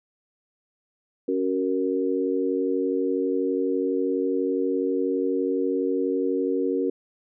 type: chord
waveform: sine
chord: F# major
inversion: second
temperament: equal with one note detuned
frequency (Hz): 277.2 / 374.1 / 466.2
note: C#4 / F#4 / A#4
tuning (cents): 0 / +19 / 0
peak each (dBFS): -26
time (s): 1.28-6.9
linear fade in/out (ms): 5
effects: none